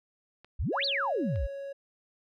clicks, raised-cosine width 0.3 ms, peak -35 / -35 dBFS, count 2, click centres 0.446 / 1.359 s
sine exponential two-way sweep, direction up then down, 46.41 to 4734 to 46.41 Hz, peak -27 dBFS, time 0.59-1.47 s, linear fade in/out 10 ms, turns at 0.85 s
triangle tone, 554.4 Hz, C#5, in tune, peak -34 dBFS, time 0.72-1.73 s, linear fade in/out 10 ms
effects none

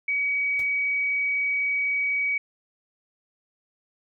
sine tone, 2266 Hz, C#7, 37 cents sharp, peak -22 dBFS, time 0.08-2.38 s, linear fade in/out 5 ms
pink noise with exponential decay, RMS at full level -40 dBFS, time 0.59-0.7 s, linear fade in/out 1 ms, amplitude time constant 23 ms
effects none

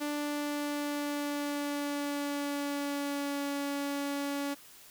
sawtooth tone with pitch glide, 293.7 to 282.9 Hz, D4 to C#4, 0 to +35 cents, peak -28 dBFS, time 0-4.55 s, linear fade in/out 20 ms, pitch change -65 cents, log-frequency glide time 0.12-3.48 s, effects white hiss -54 dBFS RMS until 4.9 s

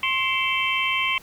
sine tone cluster, 1063 / 2094 / 2297 / 2669 / 3115 Hz, C6 / C7 / D7 / E7 / G7, +27 / +1 / -39 / +21 / -12 cents, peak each -27 dBFS, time 0.03-1.18 s, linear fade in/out 2 ms, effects pink hiss -49 dBFS RMS until 1.22 s

